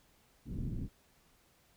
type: low-pass noise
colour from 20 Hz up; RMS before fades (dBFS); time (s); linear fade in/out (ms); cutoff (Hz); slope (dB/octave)
pink; -38; 0.45-0.89; 50; 270; 24
effects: pink hiss -68 dBFS RMS until 1.76 s